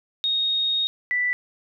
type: tone pair in turn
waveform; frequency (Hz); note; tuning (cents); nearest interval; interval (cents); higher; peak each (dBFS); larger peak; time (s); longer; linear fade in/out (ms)
sine; 3729 / 1975.4; A#7 / B6; 0 / 0; major seventh; 1100; first; -20; neither; 0.24-0.87 / 1.11-1.33; first; 0
effects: none